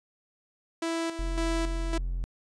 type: tone with tremolo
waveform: sawtooth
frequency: 330.5 Hz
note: E4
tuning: 5 cents sharp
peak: -24 dBFS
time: 0.82-1.98 s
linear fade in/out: 5 ms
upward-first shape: square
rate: 1.8 Hz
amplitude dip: 60%
type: tone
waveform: triangle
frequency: 43.65 Hz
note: F1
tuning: in tune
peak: -26 dBFS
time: 1.19-2.24 s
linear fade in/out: 0 ms
effects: resampled to 22050 Hz